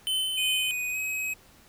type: tone with tremolo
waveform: square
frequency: 3054 Hz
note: G7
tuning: 46 cents flat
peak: -25 dBFS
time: 0.07-0.71 s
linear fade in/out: 0 ms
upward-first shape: sine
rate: 2.9 Hz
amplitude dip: 35%
type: tone with pitch glide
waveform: square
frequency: 2489 to 2541 Hz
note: D#7 to D#7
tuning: 0 to +36 cents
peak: -29 dBFS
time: 0.37-1.34 s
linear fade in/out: 10 ms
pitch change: +36 cents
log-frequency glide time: 0.91-0.97 s
effects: pink hiss -56 dBFS RMS until 1.68 s